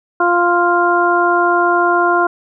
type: harmonic tone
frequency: 349.2 Hz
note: F4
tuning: in tune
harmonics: 1 / 2 / 3 / 4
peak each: -16 / -16 / -16 / -16 dBFS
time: 0.2-2.27 s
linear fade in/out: 5 ms
effects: none